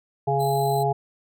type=harmonic tone; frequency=138.59 Hz; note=C#3; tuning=in tune; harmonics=1 / 3 / 5 / 6; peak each=-25 / -25 / -25 / -25 dBFS; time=0.27-0.93 s; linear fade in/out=10 ms
type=tone; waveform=10% pulse; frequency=4038 Hz; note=B7; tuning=38 cents sharp; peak=-29 dBFS; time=0.39-0.84 s; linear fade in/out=20 ms
effects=none